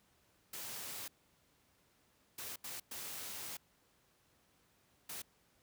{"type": "noise bursts at uneven times", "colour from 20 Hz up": "white", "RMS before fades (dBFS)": -45, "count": 5, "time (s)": [[0.53, 1.08], [2.38, 2.56], [2.64, 2.8], [2.91, 3.57], [5.09, 5.22]], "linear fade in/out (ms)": 5, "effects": ["pink hiss -72 dBFS RMS until 5.62 s", "high-pass 60 Hz 12 dB/octave"]}